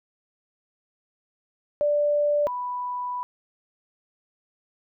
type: tone pair in turn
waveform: sine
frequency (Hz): 587.3 / 987.7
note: D5 / B5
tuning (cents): 0 / 0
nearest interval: major sixth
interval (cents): 900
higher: second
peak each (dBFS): -19 / -27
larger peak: first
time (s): 1.81-2.47 / 2.47-3.23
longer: second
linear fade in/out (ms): 0
effects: none